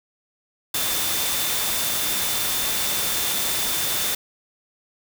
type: tone in noise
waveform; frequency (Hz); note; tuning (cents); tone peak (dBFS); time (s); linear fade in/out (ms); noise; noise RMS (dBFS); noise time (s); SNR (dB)
sine; 3555; A7; +17; -31; 0.74-4.15; 5; white; -24; 0.74-4.15; -10
effects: none